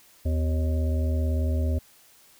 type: harmonic tone with a mistuned harmonic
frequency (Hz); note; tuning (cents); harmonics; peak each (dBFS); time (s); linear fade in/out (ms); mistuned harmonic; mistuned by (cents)
77.78; D#2; 0; 1 / 3 / 5 / 7 / 8; -22 / -33 / -40 / -39 / -39; 0.25-1.79; 10; 3; +130
effects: white hiss -56 dBFS RMS until 2.39 s